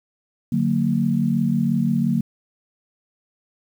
sine chord, D augmented, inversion none, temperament just, 146.83 / 183.54 / 229.4 Hz, D3 / F#3 / A#3, 0 / -14 / -28 cents, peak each -23 / -22 / -20 dBFS, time 0.52-2.21 s, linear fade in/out 5 ms, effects 8-bit

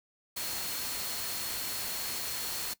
sine tone in noise, 4308 Hz, C8, 50 cents sharp, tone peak -42 dBFS, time 0.36-2.74 s, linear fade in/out 10 ms, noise white, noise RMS -36 dBFS, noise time 0.36-2.74 s, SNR -9 dB, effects noise-tail reverb RT60 0.1 s tail -18 dB re dry

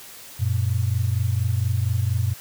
sine tone pair together, 93.4 / 117.68 Hz, F#2 / A#2, +17 / +17 cents, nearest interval major third, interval 400 cents, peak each -22 dBFS, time 0.39-2.34 s, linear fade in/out 20 ms, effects white hiss -42 dBFS RMS until 2.4 s

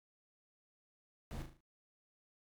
brown noise with echo, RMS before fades -44 dBFS, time 1.31-1.42 s, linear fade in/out 0 ms, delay 37 ms, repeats 5, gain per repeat -6 dB, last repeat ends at 1.605 s, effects MP3 96 kbps

